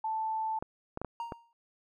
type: tone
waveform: sine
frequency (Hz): 880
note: A5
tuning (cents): 0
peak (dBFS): -30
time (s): 0.04-0.59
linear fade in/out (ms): 5
type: clicks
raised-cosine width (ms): 1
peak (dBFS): -22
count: 5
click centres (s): 0.625 / 0.974 / 1.016 / 1.047 / 1.322
type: tone with exponential decay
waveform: triangle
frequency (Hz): 932.3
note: A#5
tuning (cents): 0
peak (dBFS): -30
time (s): 1.2-1.53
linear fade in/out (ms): 1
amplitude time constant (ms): 71
effects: none

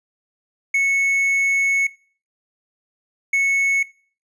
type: tone pair in turn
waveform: triangle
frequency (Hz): 2204 / 2204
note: C#7 / C#7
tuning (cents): -11 / -11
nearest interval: unison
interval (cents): 0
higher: neither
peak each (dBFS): -13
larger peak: neither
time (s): 0.74-1.87 / 3.33-3.83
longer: first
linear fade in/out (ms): 5
effects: noise-tail reverb RT60 0.4 s tail -20 dB re dry + resampled to 24000 Hz

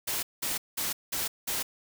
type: noise bursts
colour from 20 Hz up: white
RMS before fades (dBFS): -31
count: 5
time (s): 0.07-1.63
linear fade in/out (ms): 10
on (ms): 160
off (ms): 190
effects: none

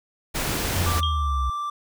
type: noise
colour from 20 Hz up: pink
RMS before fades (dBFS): -26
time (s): 0.34-1.01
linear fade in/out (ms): 20
type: linear sweep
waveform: sine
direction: down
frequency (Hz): 90.9 to 62.9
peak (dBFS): -22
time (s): 0.75-1.5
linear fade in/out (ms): 5
type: tone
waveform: triangle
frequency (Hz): 1174.7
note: D6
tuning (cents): 0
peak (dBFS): -24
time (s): 0.86-1.7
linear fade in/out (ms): 5
type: tone with exponential decay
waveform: sine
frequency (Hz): 3228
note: G#7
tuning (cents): -50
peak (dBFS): -21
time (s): 1.03-1.29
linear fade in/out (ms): 1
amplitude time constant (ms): 56
effects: none

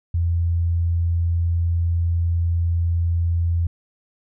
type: tone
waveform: sine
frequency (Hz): 84.9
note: F2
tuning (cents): -48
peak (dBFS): -17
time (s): 0.14-3.67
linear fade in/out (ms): 5
effects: none

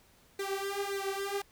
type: tone with flanger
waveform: sawtooth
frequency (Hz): 395.6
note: G4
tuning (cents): +16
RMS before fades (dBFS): -35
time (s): 0.39-1.42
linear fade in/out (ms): 5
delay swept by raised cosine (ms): 0.48 to 4.48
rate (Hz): 1.8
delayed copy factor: +1
effects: pink hiss -63 dBFS RMS until 1.51 s

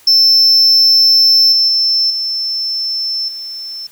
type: tone with level steps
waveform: sine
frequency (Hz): 5320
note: E8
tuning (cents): +15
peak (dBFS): -3 / -7 / -9 / -15 / -23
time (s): 0.07-3.87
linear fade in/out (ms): 5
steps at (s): 1.52 / 1.68 / 2.1 / 3.28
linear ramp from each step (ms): 5
effects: tanh soft clip ceiling -5 dBFS + white hiss -46 dBFS RMS until 3.91 s

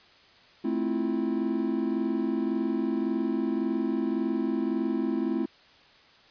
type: chord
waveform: triangle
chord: F major seventh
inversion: first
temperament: just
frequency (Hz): 218.3 / 261.9 / 327.4 / 349.2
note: A3 / C4 / E4 / F4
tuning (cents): -13 / +2 / -12 / 0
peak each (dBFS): -29 / -28 / -28 / -32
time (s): 0.64-5.46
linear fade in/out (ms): 10
effects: white hiss -56 dBFS RMS until 6.3 s + resampled to 11025 Hz

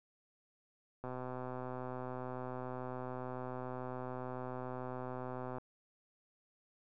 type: click train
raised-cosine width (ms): 1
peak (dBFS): -29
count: 578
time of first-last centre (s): 1.04-5.583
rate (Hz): 127
effects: none

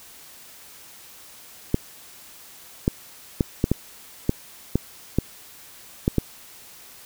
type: clicks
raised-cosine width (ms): 3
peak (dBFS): -5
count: 10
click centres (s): 1.744 / 2.879 / 3.408 / 3.641 / 3.716 / 4.294 / 4.756 / 5.186 / 6.079 / 6.183
effects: white hiss -46 dBFS RMS until 7.05 s

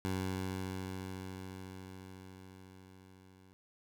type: tone with level ramp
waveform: 15% pulse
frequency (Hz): 94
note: F#2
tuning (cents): +28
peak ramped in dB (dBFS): -27 to -53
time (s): 0.05-3.53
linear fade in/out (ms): 0
effects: none

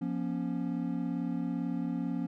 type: chord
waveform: triangle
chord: Bb minor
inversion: second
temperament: equal with one note detuned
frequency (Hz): 174.61 / 239.2 / 277.2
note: F3 / Bb3 / Db4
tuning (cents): 0 / +45 / 0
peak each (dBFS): -33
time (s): 0.01-2.27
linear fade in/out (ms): 10
effects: none

